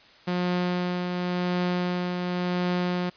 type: tone with tremolo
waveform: sawtooth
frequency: 178.8 Hz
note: F3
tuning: 41 cents sharp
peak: -19 dBFS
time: 0.27-3.1 s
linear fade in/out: 10 ms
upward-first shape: triangle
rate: 0.92 Hz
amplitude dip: 40%
effects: white hiss -53 dBFS RMS until 3.16 s + resampled to 11025 Hz